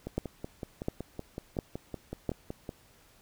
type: two click trains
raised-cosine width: 2 ms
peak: -23 / -16 dBFS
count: 15 / 4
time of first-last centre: 0.07-2.692 / 0.18-2.293 s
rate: 5.34 / 1.42 Hz
effects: pink hiss -61 dBFS RMS until 3.21 s